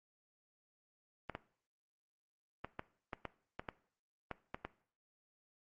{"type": "clicks", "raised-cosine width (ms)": 0.5, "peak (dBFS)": -25, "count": 11, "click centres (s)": [1.297, 1.351, 2.646, 2.794, 3.132, 3.253, 3.595, 3.688, 4.313, 4.545, 4.65], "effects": ["noise-tail reverb RT60 0.5 s tail -18 dB re dry", "Opus 32 kbps"]}